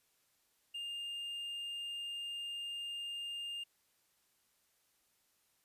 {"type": "tone", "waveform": "triangle", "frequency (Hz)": 2811, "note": "F7", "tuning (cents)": 11, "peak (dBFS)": -38, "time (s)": [0.74, 3.64], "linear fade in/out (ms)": 10, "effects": ["white hiss -75 dBFS RMS until 5.64 s", "resampled to 32000 Hz"]}